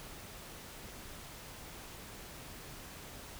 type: silence
effects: pink hiss -49 dBFS RMS until 3.39 s